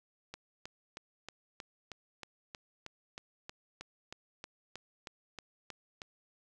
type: click train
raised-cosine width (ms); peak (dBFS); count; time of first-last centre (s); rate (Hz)
0.2; -26; 19; 0.34-6.018; 3.17
effects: none